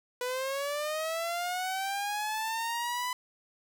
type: linear sweep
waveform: sawtooth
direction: up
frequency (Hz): 490.5 to 1004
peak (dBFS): -27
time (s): 0.21-3.13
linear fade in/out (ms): 2
effects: none